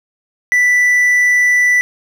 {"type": "tone", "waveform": "triangle", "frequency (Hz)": 1975.5, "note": "B6", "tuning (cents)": 0, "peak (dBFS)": -7, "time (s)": [0.52, 1.81], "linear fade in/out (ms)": 0, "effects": []}